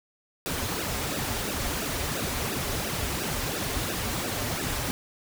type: noise with flanger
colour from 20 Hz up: pink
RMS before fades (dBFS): -30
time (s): 0.46-4.91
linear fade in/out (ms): 0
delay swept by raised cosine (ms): 0.92 to 6.32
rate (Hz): 2.9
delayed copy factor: -1
effects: none